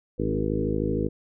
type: harmonic tone with a mistuned harmonic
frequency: 53.1 Hz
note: G#1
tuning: 39 cents sharp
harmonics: 1 / 2 / 3 / 4 / 5 / 6 / 7 / 8 / 9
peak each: -32 / -32 / -32 / -32 / -32 / -32 / -32 / -32 / -32 dBFS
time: 0.18-1.09 s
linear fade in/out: 20 ms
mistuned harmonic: 6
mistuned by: -18 cents
effects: none

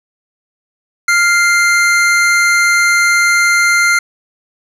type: tone pair together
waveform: square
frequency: 1398.2 / 2093 Hz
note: F6 / C7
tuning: +2 / 0 cents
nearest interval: perfect fifth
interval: 698 cents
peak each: -12 dBFS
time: 1.08-3.99 s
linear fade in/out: 5 ms
effects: low-pass 10000 Hz 12 dB/octave + 7-bit

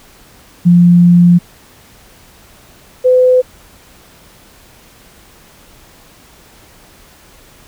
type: tone pair in turn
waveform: sine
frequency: 174.61 / 506.6 Hz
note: F3 / B4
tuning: 0 / +44 cents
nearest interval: octave + tritone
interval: 1844 cents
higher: second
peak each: -3 / -5 dBFS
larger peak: first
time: 0.65-1.39 / 3.04-3.42 s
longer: first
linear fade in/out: 20 ms
effects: pink hiss -43 dBFS RMS until 7.67 s

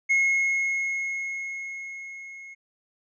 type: tone with level ramp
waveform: triangle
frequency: 2167 Hz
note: C#7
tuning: 40 cents flat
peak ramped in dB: -16 to -39 dBFS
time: 0.09-2.55 s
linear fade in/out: 20 ms
effects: resampled to 16000 Hz

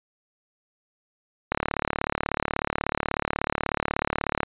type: click train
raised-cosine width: 0.5 ms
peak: -8 dBFS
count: 107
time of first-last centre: 1.52-4.432 s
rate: 36.4 Hz
effects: resampled to 8000 Hz

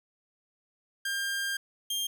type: tone pair in turn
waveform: sawtooth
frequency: 1600 / 3200 Hz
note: G6 / G7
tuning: +35 / +35 cents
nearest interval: octave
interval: 1200 cents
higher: second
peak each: -26 dBFS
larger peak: neither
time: 1.05-1.57 / 1.9-2.07 s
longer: first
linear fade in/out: 5 ms
effects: none

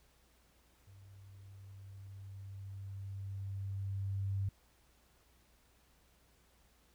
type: tone with level ramp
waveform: sine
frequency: 98 Hz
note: G2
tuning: in tune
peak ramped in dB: -55 to -32 dBFS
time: 0.87-4.49 s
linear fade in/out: 5 ms
effects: added 60 Hz sine -70 dBFS peak until 6.94 s + pink hiss -70 dBFS RMS until 6.94 s

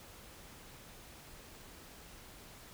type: silence
effects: pink hiss -54 dBFS RMS until 2.73 s

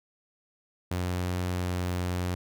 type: tone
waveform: sawtooth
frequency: 89.9 Hz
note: F#2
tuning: 49 cents flat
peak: -24 dBFS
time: 0.91-2.35 s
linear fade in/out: 5 ms
effects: none

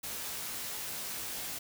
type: noise with comb filter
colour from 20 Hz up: white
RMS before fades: -39 dBFS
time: 0.03-1.59 s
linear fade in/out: 10 ms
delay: 18 ms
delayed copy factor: +0.6
effects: none

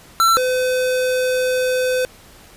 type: tone pair in turn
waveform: square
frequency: 1344 / 508.1 Hz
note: E6 / B4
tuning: +33 / +49 cents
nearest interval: octave + perfect fourth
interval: 1684 cents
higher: first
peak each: -12 / -17 dBFS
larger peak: first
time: 0.2-0.37 / 0.37-2.05 s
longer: second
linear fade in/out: 0 ms
effects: pink hiss -45 dBFS RMS until 2.56 s + resampled to 32000 Hz

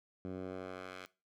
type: tone with band-pass filter sweep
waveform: 10% pulse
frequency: 92.6 Hz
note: F#2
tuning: 2 cents sharp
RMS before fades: -44 dBFS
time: 0.25-1.06 s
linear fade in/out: 0 ms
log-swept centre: 220 to 2400 Hz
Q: 0.71
effects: noise-tail reverb RT60 0.3 s tail -19 dB re dry

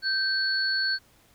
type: tone pair together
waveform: sine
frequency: 1559 / 4410 Hz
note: G6 / C#8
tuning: -10 / -10 cents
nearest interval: octave + tritone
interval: 1800 cents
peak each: -26 dBFS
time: 0.02-0.99 s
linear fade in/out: 50 ms
effects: pink hiss -60 dBFS RMS until 1.34 s

